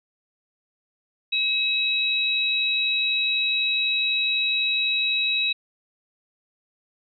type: tone pair together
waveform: sine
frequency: 2568 / 3856 Hz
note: E7 / B7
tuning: -46 / -42 cents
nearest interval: perfect fifth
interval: 704 cents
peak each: -23 dBFS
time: 1.32-5.53 s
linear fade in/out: 10 ms
effects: none